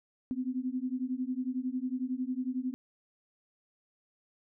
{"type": "beating tone pair", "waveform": "sine", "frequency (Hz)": [250, 261], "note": ["B3", "C4"], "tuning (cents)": [21, -4], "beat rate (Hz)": 11, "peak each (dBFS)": [-34, -34], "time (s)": [0.31, 2.74], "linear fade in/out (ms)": 0, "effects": []}